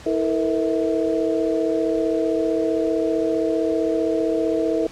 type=tone cluster; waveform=sine; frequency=324.8 / 450.7 / 486.1 / 648 Hz; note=E4 / A4 / B4 / E5; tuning=-26 / +42 / -28 / -30 cents; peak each=-22 / -23 / -27 / -25 dBFS; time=0.06-4.87 s; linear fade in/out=5 ms; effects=pink hiss -42 dBFS RMS until 4.91 s + low-pass 7000 Hz 12 dB/octave